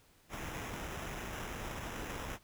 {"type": "noise with sample-and-hold", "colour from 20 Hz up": "pink", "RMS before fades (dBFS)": -42, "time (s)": [0.29, 2.39], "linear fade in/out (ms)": 50, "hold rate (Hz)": 4410, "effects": ["pink hiss -66 dBFS RMS until 2.43 s"]}